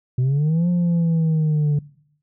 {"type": "linear two-way sweep", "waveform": "sine", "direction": "up then down", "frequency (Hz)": [123.47, 177.4, 145], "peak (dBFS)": -13, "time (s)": [0.18, 1.79], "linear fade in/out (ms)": 5, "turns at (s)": 0.69, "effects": ["noise-tail reverb RT60 0.7 s tail -23 dB re dry", "tanh soft clip ceiling -15 dBFS"]}